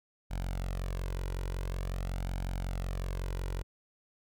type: tone with flanger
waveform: sawtooth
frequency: 45.42 Hz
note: F#1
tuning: 31 cents flat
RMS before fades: -35 dBFS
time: 0.3-3.63 s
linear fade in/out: 20 ms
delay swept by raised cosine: 1.3 to 2.07 ms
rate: 0.47 Hz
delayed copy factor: +0.6
effects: none